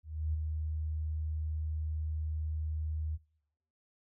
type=tone with ADSR envelope; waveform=sine; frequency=77.78 Hz; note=D#2; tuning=in tune; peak=-28 dBFS; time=0.03-3.18 s; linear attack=310 ms; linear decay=11 ms; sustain=-4 dB; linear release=34 ms; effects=noise-tail reverb RT60 0.8 s tail -25 dB re dry